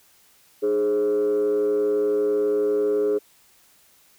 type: tone with frequency modulation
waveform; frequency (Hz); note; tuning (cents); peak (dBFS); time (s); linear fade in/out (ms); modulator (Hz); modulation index
sine; 417.5; G#4; +9; -17; 0.62-3.19; 20; 112; 0.55
effects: tanh soft clip ceiling -16 dBFS + white hiss -57 dBFS RMS until 4.18 s